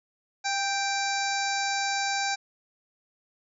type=harmonic tone with a mistuned harmonic; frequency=784 Hz; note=G5; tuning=in tune; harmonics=1 / 2 / 3 / 5 / 6 / 7 / 8 / 9; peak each=-29 / -32 / -34 / -36 / -37 / -37 / -38 / -39 dBFS; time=0.44-2.36 s; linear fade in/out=20 ms; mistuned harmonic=1; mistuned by=+23 cents; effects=none